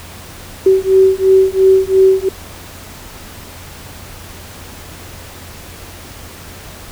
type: beating tone pair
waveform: sine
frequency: 380 / 382.9 Hz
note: F#4 / G4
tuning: +46 / -41 cents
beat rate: 2.9 Hz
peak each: -10 dBFS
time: 0.66-2.29 s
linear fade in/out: 5 ms
effects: added 87 Hz sine -38 dBFS peak until 6.91 s + pink hiss -34 dBFS RMS until 6.91 s